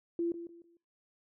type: tone with echo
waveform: sine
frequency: 340 Hz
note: F4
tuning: 46 cents flat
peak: -29 dBFS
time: 0.19-0.32 s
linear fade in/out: 2 ms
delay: 150 ms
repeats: 3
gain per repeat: -11 dB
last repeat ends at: 0.77 s
effects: noise-tail reverb RT60 0.5 s tail -26 dB re dry